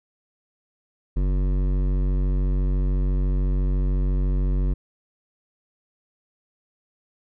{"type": "tone with hard clipping", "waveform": "sine", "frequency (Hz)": 47, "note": "F#1", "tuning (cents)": 28, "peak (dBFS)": -21, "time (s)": [1.16, 4.74], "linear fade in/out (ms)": 10, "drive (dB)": 14, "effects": []}